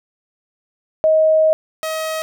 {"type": "tone pair in turn", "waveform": ["sine", "sawtooth"], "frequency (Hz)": [630, 634.4], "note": ["D#5", "D#5"], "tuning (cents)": [21, 33], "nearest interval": "unison", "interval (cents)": 12, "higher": "second", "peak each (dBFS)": [-10, -17], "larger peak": "first", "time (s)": [[1.04, 1.53], [1.83, 2.22]], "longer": "first", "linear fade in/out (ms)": 0, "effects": []}